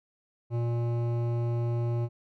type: tone with hard clipping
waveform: triangle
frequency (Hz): 118.3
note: A#2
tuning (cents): +26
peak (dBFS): -28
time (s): 0.5-2.09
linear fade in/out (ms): 50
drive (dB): 17
effects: none